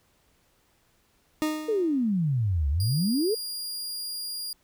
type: tone with exponential decay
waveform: 40% pulse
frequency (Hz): 308.3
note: D#4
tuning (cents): -16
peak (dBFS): -21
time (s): 1.42-2.11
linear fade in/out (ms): 0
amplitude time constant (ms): 150
type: exponential two-way sweep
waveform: sine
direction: down then up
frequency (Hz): 466.2 to 67.5 to 466.2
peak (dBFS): -22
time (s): 1.68-3.35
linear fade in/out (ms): 10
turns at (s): 2.69
type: tone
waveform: sawtooth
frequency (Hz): 4828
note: D8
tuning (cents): +47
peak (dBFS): -29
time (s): 2.8-4.53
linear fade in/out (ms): 2
effects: pink hiss -66 dBFS RMS until 4.63 s